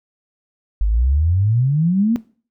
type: exponential sweep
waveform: sine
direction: up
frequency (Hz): 47.84 to 240.7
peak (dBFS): -13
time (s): 0.81-2.16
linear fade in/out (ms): 0
effects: noise-tail reverb RT60 0.4 s tail -19 dB re dry